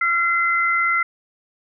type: tone pair together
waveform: sine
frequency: 1369 / 2051 Hz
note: F6 / C7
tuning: -35 / -35 cents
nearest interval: perfect fifth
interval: 700 cents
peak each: -19 / -19 dBFS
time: 0.01-1.03 s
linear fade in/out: 5 ms
effects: none